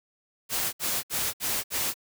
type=noise bursts; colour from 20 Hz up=white; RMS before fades=-28 dBFS; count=5; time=0.49-1.942 s; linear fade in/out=50 ms; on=240 ms; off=63 ms; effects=none